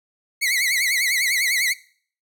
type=tone with vibrato; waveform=sawtooth; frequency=2093 Hz; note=C7; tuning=in tune; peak=-15 dBFS; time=0.41-1.74 s; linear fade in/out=20 ms; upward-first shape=triangle; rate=10 Hz; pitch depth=160 cents each way; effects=noise-tail reverb RT60 0.5 s tail -20 dB re dry